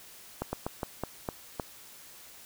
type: slowing click train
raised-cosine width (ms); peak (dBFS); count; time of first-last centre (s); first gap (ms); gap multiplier
1; -17; 7; 0.42-1.598; 110; 1.23
effects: white hiss -51 dBFS RMS until 2.45 s